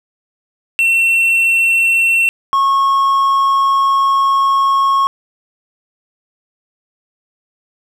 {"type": "tone pair in turn", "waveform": "triangle", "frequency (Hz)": [2707, 1093.7], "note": ["E7", "C#6"], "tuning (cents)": [45, -24], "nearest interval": "octave + major third", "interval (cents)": 1569, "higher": "first", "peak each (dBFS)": -8, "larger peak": "neither", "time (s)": [[0.79, 2.29], [2.53, 5.07]], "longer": "second", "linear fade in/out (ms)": 0, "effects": []}